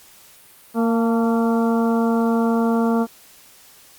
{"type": "harmonic tone with a mistuned harmonic", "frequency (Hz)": 230, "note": "A#3", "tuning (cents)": -23, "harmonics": [1, 2, 3, 4, 5, 6], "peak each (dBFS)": [-17, -23, -27, -29, -31, -33], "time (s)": [0.74, 3.07], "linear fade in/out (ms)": 50, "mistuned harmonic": 4, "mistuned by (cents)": -43, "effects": ["white hiss -48 dBFS RMS until 3.98 s", "Opus 48 kbps"]}